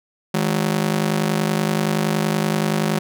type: ring-modulated tone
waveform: sawtooth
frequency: 185 Hz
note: F#3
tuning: in tune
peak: -11 dBFS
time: 0.34-2.99 s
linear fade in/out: 2 ms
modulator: 25.3 Hz
effects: none